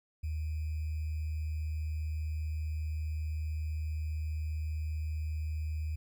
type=tone with sample-and-hold; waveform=sine; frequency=77.6 Hz; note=D#2; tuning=4 cents flat; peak=-32 dBFS; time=0.23-5.96 s; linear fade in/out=10 ms; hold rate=2450 Hz; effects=none